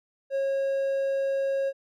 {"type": "tone", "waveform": "triangle", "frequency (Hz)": 545, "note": "C#5", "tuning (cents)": -29, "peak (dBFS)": -22, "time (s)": [0.3, 1.73], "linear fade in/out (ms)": 50, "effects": []}